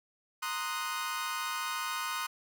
sawtooth chord, C half-diminished seventh, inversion third, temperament equal, 932.3 / 1046.5 / 1244.5 / 1480 Hz, Bb5 / C6 / Eb6 / Gb6, 0 / 0 / 0 / 0 cents, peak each -38 / -35 / -33 / -36 dBFS, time 0.42-2.27 s, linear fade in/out 10 ms, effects none

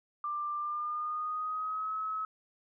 sine tone with pitch glide, 1186 to 1285.9 Hz, D6 to E6, +17 to -43 cents, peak -32 dBFS, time 0.24-2.25 s, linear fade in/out 2 ms, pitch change +140 cents, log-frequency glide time 0.57-1.93 s, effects none

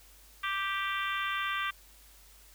harmonic tone, 392 Hz, G4, in tune, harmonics 3 / 4 / 5 / 6 / 7 / 8 / 9, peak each -34 / -36 / -38 / -40 / -41 / -42 / -43 dBFS, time 0.43-1.71 s, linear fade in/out 10 ms, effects added 50 Hz sine -58 dBFS peak until 2.54 s + white hiss -58 dBFS RMS until 2.54 s

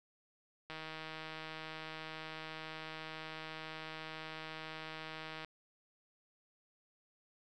click train, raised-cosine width 0.3 ms, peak -29 dBFS, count 751, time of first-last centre 0.7-5.447 s, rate 158 Hz, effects none

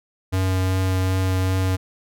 square tone with vibrato, 93.7 Hz, F#2, 22 cents sharp, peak -19 dBFS, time 0.32-1.77 s, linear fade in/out 20 ms, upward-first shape triangle, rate 2.6 Hz, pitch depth 11 cents each way, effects none

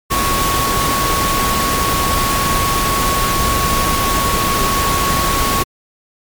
sine tone in noise, 1108 Hz, C#6, 1 cent flat, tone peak -17 dBFS, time 0.1-5.64 s, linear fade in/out 20 ms, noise pink, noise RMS -17 dBFS, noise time 0.1-5.64 s, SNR -3 dB, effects MP3 96 kbps

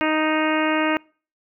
harmonic tone, 311.1 Hz, D#4, in tune, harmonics 1 / 2 / 3 / 4 / 5 / 6 / 7 / 8 / 9, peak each -22 / -25 / -27 / -28 / -29 / -30 / -30 / -31 / -32 dBFS, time 0.01-0.97 s, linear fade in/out 0 ms, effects noise-tail reverb RT60 0.4 s tail -26 dB re dry

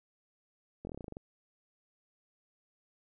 slowing click train, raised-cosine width 2 ms, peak -29 dBFS, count 11, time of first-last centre 0.85-1.169 s, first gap 21 ms, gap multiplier 1.09, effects none

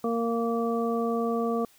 harmonic tone, 231.5 Hz, A#3, 12 cents flat, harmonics 1 / 2 / 3 / 5, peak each -28 / -28 / -33 / -34 dBFS, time 0.04-1.65 s, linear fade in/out 2 ms, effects white hiss -59 dBFS RMS until 1.78 s

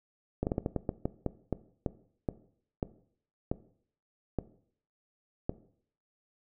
slowing click train, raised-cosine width 2 ms, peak -16 dBFS, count 16, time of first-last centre 0.43-5.495 s, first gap 39 ms, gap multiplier 1.27, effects noise-tail reverb RT60 0.6 s tail -17 dB re dry

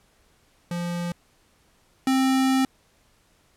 square tone pair in turn, 173.6 / 263.7 Hz, F3 / C4, -10 / +14 cents, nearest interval perfect fifth, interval 724 cents, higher second, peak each -27 / -19 dBFS, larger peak second, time 0.71-1.12 / 2.07-2.65 s, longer second, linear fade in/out 2 ms, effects pink hiss -62 dBFS RMS until 3.56 s + low-pass 12000 Hz 12 dB/octave

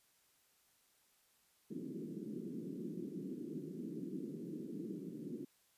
white band-pass noise, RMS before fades -45 dBFS, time 1.7-5.45 s, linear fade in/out 10 ms, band 160 to 370 Hz, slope 48 dB/octave, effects white hiss -73 dBFS RMS until 5.77 s + resampled to 32000 Hz

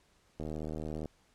click train, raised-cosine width 2 ms, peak -26 dBFS, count 52, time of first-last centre 0.4-1.057 s, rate 77.6 Hz, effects pink hiss -68 dBFS RMS until 1.34 s + low-pass 9000 Hz 12 dB/octave

